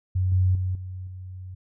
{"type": "tone with level steps", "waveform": "sine", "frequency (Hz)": 92.5, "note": "F#2", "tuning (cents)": 0, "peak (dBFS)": [-20, -17, -23, -32, -35], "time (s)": [0.15, 1.55], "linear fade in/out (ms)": 10, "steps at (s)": [0.32, 0.55, 0.75, 1.07], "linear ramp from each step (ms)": 2, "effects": []}